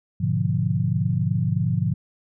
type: chord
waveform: sine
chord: G# diminished seventh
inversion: none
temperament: equal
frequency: 103.83 / 123.47 / 146.83 / 174.61 Hz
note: G#2 / B2 / D3 / F3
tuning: 0 / 0 / 0 / 0 cents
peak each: -25 dBFS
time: 0.2-1.94 s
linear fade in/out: 10 ms
effects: none